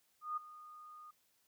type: tone with ADSR envelope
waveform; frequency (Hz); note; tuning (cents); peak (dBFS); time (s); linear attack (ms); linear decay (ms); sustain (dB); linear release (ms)
sine; 1228; D#6; -23; -34; 0.21-1.11; 160; 10; -17; 8
effects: white hiss -75 dBFS RMS until 1.47 s

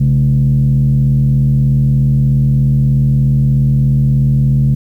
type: tone with frequency modulation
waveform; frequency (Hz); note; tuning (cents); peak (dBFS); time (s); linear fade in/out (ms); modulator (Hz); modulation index
sine; 136; C#3; -33; -7; 0-4.75; 10; 76.8; 0.62
effects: tanh soft clip ceiling -3 dBFS + 8-bit

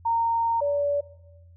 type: tone pair in turn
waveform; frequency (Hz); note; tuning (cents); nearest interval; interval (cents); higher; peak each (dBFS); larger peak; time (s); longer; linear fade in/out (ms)
sine; 922 / 574.6; A#5 / D5; -19 / -38; minor sixth; 819; first; -21; neither; 0.05-0.61 / 0.61-1.01; first; 10
effects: noise-tail reverb RT60 0.9 s tail -17 dB re dry + added 86 Hz sine -48 dBFS peak until 1.56 s

